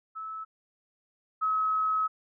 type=tone pair in turn; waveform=sine; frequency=1303 / 1282.1 Hz; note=E6 / E6; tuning=-20 / -48 cents; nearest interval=unison; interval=28 cents; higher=first; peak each=-35 / -24 dBFS; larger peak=second; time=0.15-0.45 / 1.41-2.08 s; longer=second; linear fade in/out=20 ms; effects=none